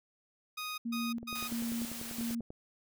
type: tone bursts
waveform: 15% pulse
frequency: 1244.5 Hz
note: D#6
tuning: in tune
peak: -31 dBFS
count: 3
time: 0.57-1.48 s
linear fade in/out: 10 ms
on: 210 ms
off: 140 ms
type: tone with tremolo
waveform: sine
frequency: 232.9 Hz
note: A#3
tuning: 1 cent flat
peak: -33 dBFS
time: 0.85-2.41 s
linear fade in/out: 10 ms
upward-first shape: square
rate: 1.5 Hz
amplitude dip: 75%
type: click train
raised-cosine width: 2 ms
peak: -32 dBFS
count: 14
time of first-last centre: 1.23-2.505 s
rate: 10.2 Hz
type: noise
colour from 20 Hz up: white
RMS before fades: -43 dBFS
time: 1.35-2.35 s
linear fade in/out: 5 ms
effects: none